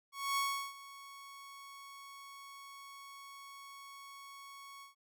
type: tone with ADSR envelope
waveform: sawtooth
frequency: 1108.7 Hz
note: C#6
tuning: in tune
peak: -27 dBFS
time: 0.12-4.95 s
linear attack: 250 ms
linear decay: 360 ms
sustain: -19 dB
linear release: 130 ms
effects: none